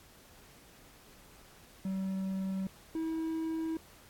triangle tone pair in turn, 191.1 / 322.7 Hz, G3 / E4, -44 / -37 cents, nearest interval major sixth, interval 907 cents, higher second, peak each -30 / -30 dBFS, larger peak neither, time 1.85-2.67 / 2.95-3.77 s, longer neither, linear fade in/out 2 ms, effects pink hiss -58 dBFS RMS until 4.09 s + AAC 64 kbps

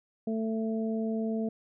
harmonic tone, 222 Hz, A3, 16 cents sharp, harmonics 1 / 2 / 3, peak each -29 / -35 / -39 dBFS, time 0.27-1.49 s, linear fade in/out 5 ms, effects none

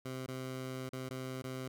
15% pulse tone with dropouts, 130 Hz, C3, 11 cents flat, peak -33 dBFS, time 0.05-1.68 s, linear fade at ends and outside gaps 5 ms, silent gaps 0.263-0.281 / 0.892-0.93 / 1.091-1.107 / 1.421-1.44 s, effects none

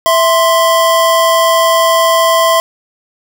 square tone pair together, 659.3 / 1046.5 Hz, E5 / C6, 0 / 0 cents, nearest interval minor sixth, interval 800 cents, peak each -11 dBFS, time 0.06-2.6 s, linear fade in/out 0 ms, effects none

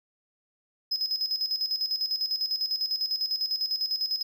triangle tone with tremolo, 5080 Hz, D#8, 35 cents sharp, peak -23 dBFS, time 0.91-4.23 s, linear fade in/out 10 ms, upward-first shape square, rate 10 Hz, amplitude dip 65%, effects none

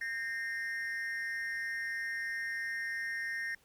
triangle tone with amplitude modulation, 1840 Hz, A#6, 23 cents flat, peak -29 dBFS, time 0.01-3.55 s, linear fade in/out 5 ms, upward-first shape sine, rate 243 Hz, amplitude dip 85%, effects pink hiss -67 dBFS RMS until 3.64 s

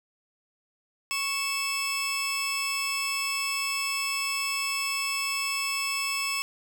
20% pulse tone pair together, 1107.6 / 2637 Hz, C#6 / E7, -2 / 0 cents, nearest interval octave + minor third, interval 1502 cents, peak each -27 / -24 dBFS, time 1.11-6.42 s, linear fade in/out 0 ms, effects none

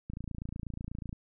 click train, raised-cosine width 5 ms, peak -26 dBFS, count 30, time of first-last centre 0.1-1.128 s, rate 28.2 Hz, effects none

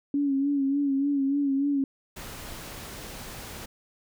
sine tone with vibrato, 278.8 Hz, C#4, 10 cents sharp, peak -22 dBFS, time 0.14-1.84 s, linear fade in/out 2 ms, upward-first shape sine, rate 3.4 Hz, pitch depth 52 cents each way
pink noise, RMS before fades -40 dBFS, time 2.16-3.66 s, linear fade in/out 10 ms
effects none

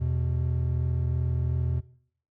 triangle tone pair together, 82 / 124.76 Hz, E2 / B2, -9 / +18 cents, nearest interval perfect fifth, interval 727 cents, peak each -25 dBFS, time 0-1.81 s, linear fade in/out 20 ms, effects noise-tail reverb RT60 0.6 s tail -19 dB re dry

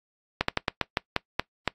slowing click train, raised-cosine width 0.3 ms, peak -6 dBFS, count 9, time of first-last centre 0.41-1.677 s, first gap 74 ms, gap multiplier 1.21, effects noise-tail reverb RT60 0.1 s tail -22 dB re dry + AAC 32 kbps

